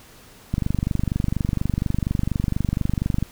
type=click train; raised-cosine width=5 ms; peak=-9 dBFS; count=66; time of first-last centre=0.54-3.226 s; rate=24.2 Hz; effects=pink hiss -48 dBFS RMS until 3.31 s